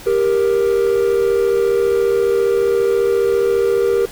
triangle tone pair together, 394.6 / 469.3 Hz, G4 / A#4, +11 / +12 cents, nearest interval minor third, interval 301 cents, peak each -13 dBFS, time 0.06-4.06 s, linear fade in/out 10 ms, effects tanh soft clip ceiling -4 dBFS + pink hiss -36 dBFS RMS until 4.11 s

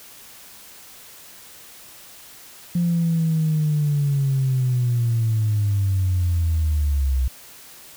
sine linear sweep, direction down, 174.61 to 62.6 Hz, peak -16 dBFS, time 2.75-7.28 s, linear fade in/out 5 ms, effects tanh soft clip ceiling -13 dBFS + white hiss -44 dBFS RMS until 7.96 s

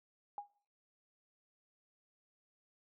sine tone with exponential decay, 818 Hz, G#5, 26 cents flat, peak -36 dBFS, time 0.38-0.5 s, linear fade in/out 1 ms, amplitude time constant 25 ms, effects noise-tail reverb RT60 0.5 s tail -22 dB re dry

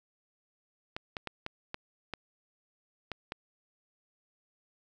clicks, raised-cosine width 0.3 ms, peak -20 dBFS, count 8, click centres 0.965 / 1.168 / 1.273 / 1.464 / 1.744 / 2.137 / 3.117 / 3.321 s, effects none

